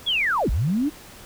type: linear two-way sweep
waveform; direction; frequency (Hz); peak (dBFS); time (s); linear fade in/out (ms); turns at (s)
sine; down then up; 3476 to 38.89 to 314.2; -19; 0.06-0.9; 20; 0.5
effects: pink hiss -44 dBFS RMS until 1.25 s